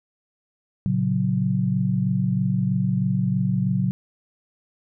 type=chord; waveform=sine; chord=F# major; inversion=first; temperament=just; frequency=115.62 / 138.75 / 185 Hz; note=A#2 / C#3 / F#3; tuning=-14 / +2 / 0 cents; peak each=-25 / -24 / -22 dBFS; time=0.86-3.91 s; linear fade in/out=0 ms; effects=none